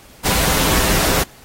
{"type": "noise with comb filter", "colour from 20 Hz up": "pink", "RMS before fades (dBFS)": -17, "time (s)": [0.24, 1.24], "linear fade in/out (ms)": 20, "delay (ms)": 8.5, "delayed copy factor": -0.5, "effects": ["pink hiss -45 dBFS RMS until 1.44 s", "AAC 48 kbps"]}